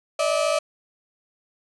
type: tone pair together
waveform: 35% pulse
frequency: 587.3 / 641.2 Hz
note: D5 / E5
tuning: 0 / -48 cents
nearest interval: major second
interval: 152 cents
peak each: -21 dBFS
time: 0.19-0.59 s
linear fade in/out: 5 ms
effects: resampled to 24000 Hz + 9-bit